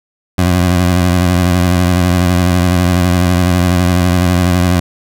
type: tone with vibrato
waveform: 20% pulse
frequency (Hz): 89.3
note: F2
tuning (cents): +39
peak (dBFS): -4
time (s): 0.38-4.8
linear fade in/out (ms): 5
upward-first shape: sine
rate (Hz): 12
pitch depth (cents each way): 55
effects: none